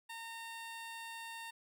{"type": "tone", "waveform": "15% pulse", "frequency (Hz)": 915, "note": "A#5", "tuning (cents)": -32, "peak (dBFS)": -38, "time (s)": [0.09, 1.51], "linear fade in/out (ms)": 10, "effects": []}